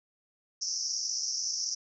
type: band-pass noise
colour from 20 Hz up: white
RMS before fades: -33 dBFS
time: 0.61-1.75 s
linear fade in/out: 10 ms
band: 5200 to 6000 Hz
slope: 96 dB/octave
effects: none